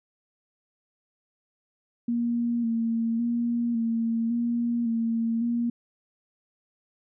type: tone with vibrato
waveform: sine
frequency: 232.5 Hz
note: A#3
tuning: 4 cents flat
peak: -23 dBFS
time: 2.08-5.7 s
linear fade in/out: 5 ms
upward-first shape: square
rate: 0.9 Hz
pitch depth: 29 cents each way
effects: none